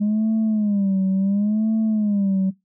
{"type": "tone with vibrato", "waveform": "sine", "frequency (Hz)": 205.1, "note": "G#3", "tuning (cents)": -21, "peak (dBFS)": -15, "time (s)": [0, 2.51], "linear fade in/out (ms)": 20, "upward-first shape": "sine", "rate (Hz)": 0.71, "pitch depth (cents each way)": 130, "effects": ["noise-tail reverb RT60 0.2 s tail -22 dB re dry", "tanh soft clip ceiling -15 dBFS"]}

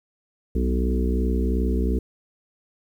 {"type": "harmonic tone with a mistuned harmonic", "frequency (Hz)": 62.8, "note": "B1", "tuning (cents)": 30, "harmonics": [1, 3, 4, 5, 6, 7], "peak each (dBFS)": [-21, -28, -29, -33, -31, -32], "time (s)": [0.55, 1.99], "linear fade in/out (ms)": 5, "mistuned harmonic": 3, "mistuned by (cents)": 35, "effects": ["9-bit"]}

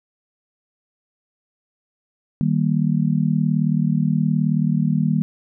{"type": "chord", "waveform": "sine", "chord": "Eb major", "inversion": "none", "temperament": "just", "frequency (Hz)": [155.56, 194.45, 233.3], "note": ["Eb3", "G3", "Bb3"], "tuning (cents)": [0, -14, 2], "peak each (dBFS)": [-19, -21, -22], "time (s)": [2.41, 5.22], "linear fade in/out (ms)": 0, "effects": []}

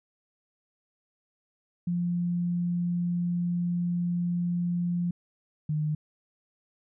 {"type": "tone pair in turn", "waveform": "sine", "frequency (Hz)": [174.61, 152.53], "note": ["F3", "D#3"], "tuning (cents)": [0, -34], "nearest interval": "major second", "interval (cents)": 234, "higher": "first", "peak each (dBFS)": -25, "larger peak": "neither", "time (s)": [[1.87, 5.11], [5.69, 5.95]], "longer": "first", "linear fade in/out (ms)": 5, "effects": []}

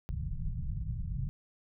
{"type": "low-pass noise", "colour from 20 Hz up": "pink", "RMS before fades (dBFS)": -35, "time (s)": [0.09, 1.29], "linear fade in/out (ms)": 0, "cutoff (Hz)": 170, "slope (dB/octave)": 48, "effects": []}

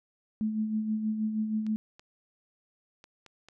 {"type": "tone with tremolo", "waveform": "sine", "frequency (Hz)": 216.6, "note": "A3", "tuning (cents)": -27, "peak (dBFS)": -25, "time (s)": [0.41, 1.76], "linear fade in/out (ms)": 0, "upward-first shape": "sine", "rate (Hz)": 6.3, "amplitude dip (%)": 50}
{"type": "clicks", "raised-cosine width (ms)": 0.2, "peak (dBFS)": -33, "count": 5, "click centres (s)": [1.666, 1.995, 3.041, 3.263, 3.486]}
{"effects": []}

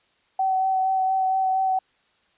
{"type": "tone with vibrato", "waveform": "sine", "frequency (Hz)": 760, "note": "F#5", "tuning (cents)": 46, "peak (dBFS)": -19, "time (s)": [0.39, 1.79], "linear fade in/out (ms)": 5, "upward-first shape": "sine", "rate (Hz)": 4.3, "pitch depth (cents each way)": 14, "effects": ["white hiss -64 dBFS RMS until 2.37 s", "resampled to 8000 Hz"]}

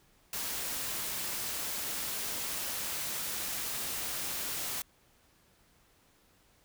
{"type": "noise", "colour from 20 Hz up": "white", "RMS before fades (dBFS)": -36, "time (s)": [0.33, 4.82], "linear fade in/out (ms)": 2, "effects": ["pink hiss -66 dBFS RMS until 6.64 s"]}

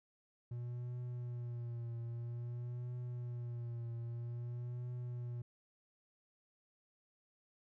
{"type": "tone with vibrato", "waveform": "triangle", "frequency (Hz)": 120, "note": "B2", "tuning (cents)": -49, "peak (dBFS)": -38, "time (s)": [0.51, 5.42], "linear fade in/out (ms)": 5, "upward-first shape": "triangle", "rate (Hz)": 0.51, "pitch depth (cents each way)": 48, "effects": []}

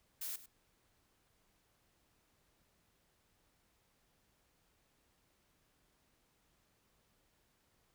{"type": "noise with echo", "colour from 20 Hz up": "blue", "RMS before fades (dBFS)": -42, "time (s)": [0.21, 0.36], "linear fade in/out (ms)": 5, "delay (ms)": 100, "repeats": 1, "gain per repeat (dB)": -15, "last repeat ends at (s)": 0.46, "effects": ["pink hiss -75 dBFS RMS until 7.94 s"]}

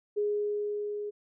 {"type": "tone with level ramp", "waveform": "sine", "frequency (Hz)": 415, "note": "G#4", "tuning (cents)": -1, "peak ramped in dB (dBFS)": [-25, -33], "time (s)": [0.16, 1.11], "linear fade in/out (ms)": 20, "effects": []}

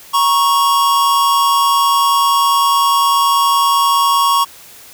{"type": "tone pair together", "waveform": "square", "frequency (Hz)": [944.9, 1105], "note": ["A#5", "C#6"], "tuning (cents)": [23, -6], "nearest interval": "minor third", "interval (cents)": 271, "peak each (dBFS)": [-17, -12], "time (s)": [0.13, 4.45], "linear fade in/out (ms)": 20, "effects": ["white hiss -39 dBFS RMS until 4.93 s"]}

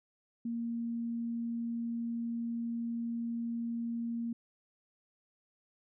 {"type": "tone", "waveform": "sine", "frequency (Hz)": 233.1, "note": "A#3", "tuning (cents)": 0, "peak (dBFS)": -33, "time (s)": [0.45, 4.33], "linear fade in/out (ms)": 5, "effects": []}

